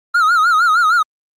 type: tone with vibrato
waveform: triangle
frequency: 1338 Hz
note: E6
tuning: 25 cents sharp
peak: -8 dBFS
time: 0.14-1.03 s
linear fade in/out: 10 ms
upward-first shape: sine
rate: 6.5 Hz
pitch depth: 130 cents each way
effects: Opus 32 kbps